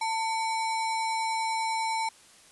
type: tone with sample-and-hold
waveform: sine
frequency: 895 Hz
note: A5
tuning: 29 cents sharp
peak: -26 dBFS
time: 0.01-2.09 s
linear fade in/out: 5 ms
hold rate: 3150 Hz
effects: white hiss -55 dBFS RMS until 2.51 s + resampled to 24000 Hz